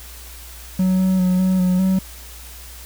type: tone with pitch steps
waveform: triangle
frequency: 186 / 187.4 / 182.9 / 186.6 / 182.3 / 188.8 Hz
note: F#3 / F#3 / F#3 / F#3 / F#3 / F#3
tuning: +9 / +22 / -20 / +15 / -25 / +35 cents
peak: -12 dBFS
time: 0.79-1.99 s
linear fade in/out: 5 ms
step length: 200 ms
effects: added 60 Hz sine -38 dBFS peak until 2.85 s + white hiss -40 dBFS RMS until 2.85 s